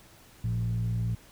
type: tone with frequency modulation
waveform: sine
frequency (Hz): 113.4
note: A#2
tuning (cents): -47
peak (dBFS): -25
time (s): 0.44-1.15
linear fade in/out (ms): 5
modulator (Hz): 59.3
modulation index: 0.64
effects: tanh soft clip ceiling -22 dBFS + pink hiss -55 dBFS RMS until 1.31 s